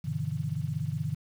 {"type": "chord", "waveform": "sine", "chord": "E minor seventh", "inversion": "first", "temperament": "just", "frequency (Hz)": [98.89, 123.61, 148.33, 164.81], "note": ["G2", "B2", "D3", "E3"], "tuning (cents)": [16, 2, 18, 0], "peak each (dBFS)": [-37, -35, -32, -36], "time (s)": [0.04, 1.15], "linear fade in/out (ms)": 10, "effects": ["9-bit"]}